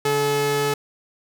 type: tone pair together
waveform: sawtooth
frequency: 143.73 / 430.7 Hz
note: D3 / A4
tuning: -37 / -37 cents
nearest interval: octave + perfect fifth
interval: 1900 cents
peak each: -23 / -16 dBFS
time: 0.05-0.74 s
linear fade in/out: 5 ms
effects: 9-bit